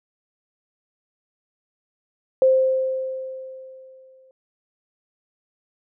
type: tone with exponential decay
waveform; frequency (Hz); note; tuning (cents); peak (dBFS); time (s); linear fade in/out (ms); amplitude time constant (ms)
sine; 523.3; C5; 0; -11; 2.42-4.31; 1; 410
effects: none